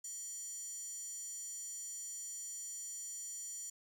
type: tone with high-pass filter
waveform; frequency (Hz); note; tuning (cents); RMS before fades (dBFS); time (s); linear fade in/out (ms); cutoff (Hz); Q
square; 640; D#5; +49; -45; 0.04-3.7; 5; 7100; 7.5
effects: 13-bit